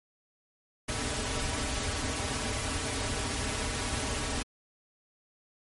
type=noise with comb filter; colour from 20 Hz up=pink; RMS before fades=-32 dBFS; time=0.88-4.43 s; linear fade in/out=10 ms; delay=5.7 ms; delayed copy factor=-0.8; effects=MP3 48 kbps